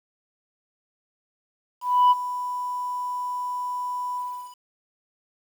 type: tone with ADSR envelope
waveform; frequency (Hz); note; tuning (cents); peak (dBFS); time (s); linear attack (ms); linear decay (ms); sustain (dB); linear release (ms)
sine; 990; B5; +4; -10; 1.81-4.57; 300; 29; -16; 400
effects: tanh soft clip ceiling -12 dBFS + 8-bit